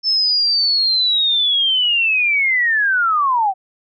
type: linear sweep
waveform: sine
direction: down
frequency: 5300 to 738 Hz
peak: -13 dBFS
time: 0.03-3.54 s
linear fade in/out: 50 ms
effects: none